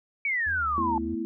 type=exponential sweep; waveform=sine; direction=down; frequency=2304 to 857 Hz; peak=-24 dBFS; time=0.25-0.98 s; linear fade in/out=2 ms
type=tone with vibrato; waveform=triangle; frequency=78.9 Hz; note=D#2; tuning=25 cents sharp; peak=-34 dBFS; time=0.46-1.15 s; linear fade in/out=10 ms; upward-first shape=sine; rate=3.2 Hz; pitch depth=130 cents each way
type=chord; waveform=sine; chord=A suspended second; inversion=none; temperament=just; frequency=220 / 247.5 / 330 Hz; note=A3 / B3 / E4; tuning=0 / +4 / +2 cents; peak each=-34 / -34 / -30 dBFS; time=0.78-1.25 s; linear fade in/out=0 ms
effects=none